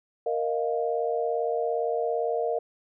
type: chord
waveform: sine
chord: Bb suspended fourth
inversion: none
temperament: just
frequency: 466.2 / 621.6 / 699.2 Hz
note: Bb4 / Eb5 / F5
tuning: 0 / -2 / +2 cents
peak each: -27 / -30 / -30 dBFS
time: 0.26-2.59 s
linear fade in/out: 5 ms
effects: none